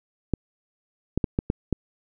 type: clicks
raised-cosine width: 3 ms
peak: -9 dBFS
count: 6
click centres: 0.337 / 1.176 / 1.242 / 1.389 / 1.501 / 1.727 s
effects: none